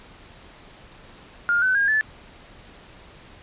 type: tone with pitch steps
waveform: sine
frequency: 1413 / 1514.4 / 1623.1 / 1739.6 Hz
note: F6 / F#6 / G#6 / A6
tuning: +20 / +40 / -40 / -20 cents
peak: -17 dBFS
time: 1.49-2.01 s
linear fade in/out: 0 ms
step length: 130 ms
effects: pink hiss -47 dBFS RMS until 3.42 s + resampled to 8000 Hz